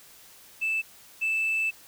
sine tone pair in turn, 2637 / 2637 Hz, E7 / E7, 0 / 0 cents, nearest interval unison, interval 0 cents, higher neither, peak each -23 / -22 dBFS, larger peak second, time 0.61-0.82 / 1.21-1.71 s, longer second, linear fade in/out 20 ms, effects tanh soft clip ceiling -21 dBFS + white hiss -52 dBFS RMS until 1.87 s

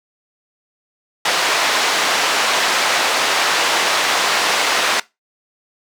pink band-pass noise, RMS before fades -17 dBFS, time 1.25-5 s, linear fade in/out 5 ms, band 700 to 5600 Hz, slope 12 dB/octave, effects noise-tail reverb RT60 0.2 s tail -20 dB re dry

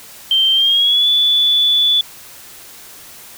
sine tone with pitch glide, 3136 to 3460 Hz, G7 to A7, 0 to -30 cents, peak -10 dBFS, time 0.31-2.01 s, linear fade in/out 2 ms, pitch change +170 cents, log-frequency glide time 0.53-1.08 s, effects white hiss -38 dBFS RMS until 3.37 s

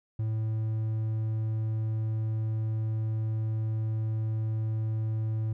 triangle tone, 110 Hz, A2, in tune, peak -25 dBFS, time 0.19-5.53 s, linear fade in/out 5 ms, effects none

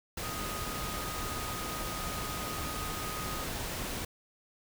sine tone in noise, 1247 Hz, D#6, 3 cents sharp, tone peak -41 dBFS, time 0.23-3.44 s, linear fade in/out 5 ms, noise pink, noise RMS -37 dBFS, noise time 0.17-4.05 s, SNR -7 dB, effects none

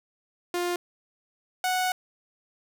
sawtooth tone pair in turn, 352.1 / 738.1 Hz, F4 / F#5, +14 / -4 cents, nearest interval octave + minor second, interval 1282 cents, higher second, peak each -22 / -20 dBFS, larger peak second, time 0.54-0.76 / 1.64-1.92 s, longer second, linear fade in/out 2 ms, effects none

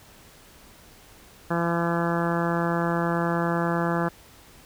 harmonic tone, 169.7 Hz, F3, 49 cents flat, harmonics 1 / 2 / 3 / 4 / 5 / 6 / 7 / 8 / 9 / 10, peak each -26 / -29 / -31 / -32 / -33 / -34 / -34 / -35 / -36 / -36 dBFS, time 1.5-4.09 s, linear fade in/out 10 ms, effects pink hiss -51 dBFS RMS until 4.65 s

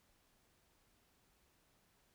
silence, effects pink hiss -74 dBFS RMS until 2.14 s

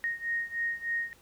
sine beating tone pair, 1861 / 1864.3 Hz, A#6 / A#6, -3 / 0 cents, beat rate 3.3 Hz, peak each -32 / -34 dBFS, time 0.04-1.13 s, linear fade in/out 0 ms, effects pink hiss -60 dBFS RMS until 1.21 s

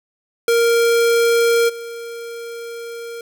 square tone with level steps, 466.2 Hz, A#4, in tune, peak -13 / -29 dBFS, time 0.48-3.21 s, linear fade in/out 2 ms, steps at 1.68 s, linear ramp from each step 20 ms, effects none

